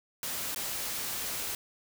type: noise with dropouts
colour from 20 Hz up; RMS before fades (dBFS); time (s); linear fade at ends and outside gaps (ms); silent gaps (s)
white; -35; 0.23-1.55; 1; 0.547-0.56
effects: none